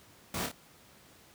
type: noise with echo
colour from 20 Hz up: pink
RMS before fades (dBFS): -35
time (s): 0.34-0.46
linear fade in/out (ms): 2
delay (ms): 28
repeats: 2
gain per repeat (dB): -4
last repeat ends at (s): 0.516
effects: pink hiss -58 dBFS RMS until 1.34 s + high-pass 80 Hz 12 dB/octave